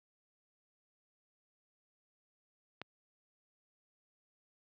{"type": "click", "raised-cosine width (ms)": 0.3, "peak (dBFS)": -25, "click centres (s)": 2.816, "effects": ["high-pass 100 Hz 12 dB/octave", "low-pass 5000 Hz 12 dB/octave"]}